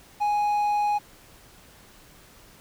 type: tone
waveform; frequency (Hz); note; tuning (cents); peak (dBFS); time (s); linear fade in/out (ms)
triangle; 830; G#5; -1; -19; 0.2-0.99; 20
effects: pink hiss -52 dBFS RMS until 2.6 s